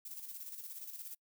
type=noise with tremolo; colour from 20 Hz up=violet; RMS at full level=-45 dBFS; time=0.05-1.15 s; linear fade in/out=5 ms; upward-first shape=square; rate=17 Hz; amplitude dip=50%; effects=noise-tail reverb RT60 0.1 s tail -26 dB re dry